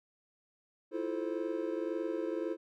triangle chord, F major seventh, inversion third, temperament just, 327.4 / 349.2 / 436.5 / 523.8 Hz, E4 / F4 / A4 / C5, -12 / 0 / -14 / +2 cents, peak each -35 / -37 / -37 / -38 dBFS, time 0.91-2.57 s, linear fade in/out 50 ms, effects none

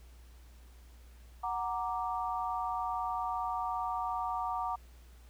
sine chord, Gb augmented, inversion none, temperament equal, 740 / 932.3 / 1174.7 Hz, Gb5 / Bb5 / D6, 0 / 0 / 0 cents, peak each -36 / -36 / -37 dBFS, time 1.43-4.76 s, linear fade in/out 10 ms, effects added 60 Hz sine -52 dBFS peak until 5.29 s + pink hiss -64 dBFS RMS until 5.29 s

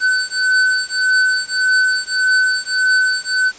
square beating tone pair, 1512 / 1513.7 Hz, F#6 / F#6, +37 / +39 cents, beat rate 1.7 Hz, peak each -17 dBFS, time 0-3.52 s, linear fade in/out 50 ms, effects white hiss -39 dBFS RMS until 3.58 s + resampled to 16000 Hz

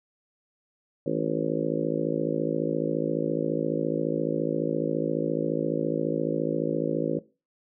harmonic tone with a mistuned harmonic, 54.5 Hz, A1, 16 cents flat, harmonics 3 / 4 / 5 / 6 / 7 / 8 / 9 / 10, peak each -33 / -36 / -31 / -31 / -33 / -36 / -31 / -32 dBFS, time 1.06-7.19 s, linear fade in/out 5 ms, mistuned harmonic 3, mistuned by -50 cents, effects noise-tail reverb RT60 0.3 s tail -19 dB re dry

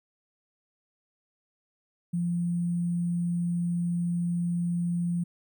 sine tone with sample-and-hold, 173.1 Hz, F3, 15 cents flat, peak -25 dBFS, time 2.13-5.24 s, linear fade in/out 10 ms, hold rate 8820 Hz, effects none

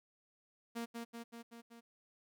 sawtooth tone with echo, 233.1 Hz, A#3, in tune, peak -35 dBFS, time 0.75-0.86 s, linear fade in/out 20 ms, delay 190 ms, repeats 5, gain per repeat -3 dB, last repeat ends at 1.81 s, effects none

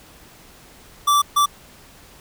square tone bursts at uneven times, 1164 Hz, D6, 16 cents flat, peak -14 dBFS, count 2, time 1.07-1.22 / 1.36-1.46 s, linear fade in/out 10 ms, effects pink hiss -47 dBFS RMS until 2.2 s

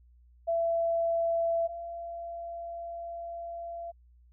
sine tone pair in turn, 670 / 680.9 Hz, E5 / F5, +28 / -44 cents, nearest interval unison, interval 28 cents, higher second, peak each -25 / -36 dBFS, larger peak first, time 0.47-1.68 / 1.68-3.92 s, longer second, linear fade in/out 20 ms, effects added 60 Hz sine -56 dBFS peak until 4.32 s

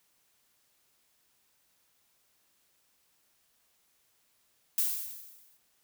violet noise with exponential decay, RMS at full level -26 dBFS, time 4.78-5.57 s, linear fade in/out 1 ms, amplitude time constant 170 ms, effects white hiss -71 dBFS RMS until 5.83 s

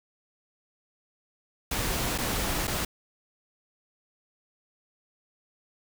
pink noise with dropouts, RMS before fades -29 dBFS, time 1.71-2.85 s, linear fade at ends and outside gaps 5 ms, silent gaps 2.179-2.184 / 2.672-2.677 s, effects none

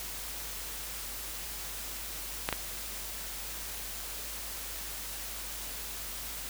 clicks, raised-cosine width 0.3 ms, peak -12 / -13 dBFS, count 2, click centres 2.489 / 2.527 s, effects added 50 Hz sine -47 dBFS peak until 6.49 s + white hiss -40 dBFS RMS until 6.49 s

